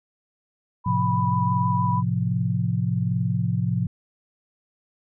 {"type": "tone with vibrato", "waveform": "sine", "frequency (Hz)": 987.8, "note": "B5", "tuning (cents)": 0, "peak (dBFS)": -23, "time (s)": [0.84, 2.03], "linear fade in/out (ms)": 50, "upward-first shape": "triangle", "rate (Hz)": 6.3, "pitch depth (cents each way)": 18}
{"type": "chord", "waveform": "sine", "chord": "F major", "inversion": "first", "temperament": "equal with one note detuned", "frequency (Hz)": [109.56, 130.81, 174.61], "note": ["A2", "C3", "F3"], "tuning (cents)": [-7, 0, 0], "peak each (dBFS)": -25, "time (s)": [0.86, 3.87], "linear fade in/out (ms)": 5}
{"effects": []}